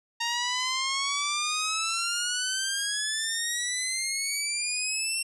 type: exponential sweep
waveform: 10% pulse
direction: up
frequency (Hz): 926 to 2733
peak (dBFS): -18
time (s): 0.2-5.23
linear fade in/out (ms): 10
effects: resampled to 24000 Hz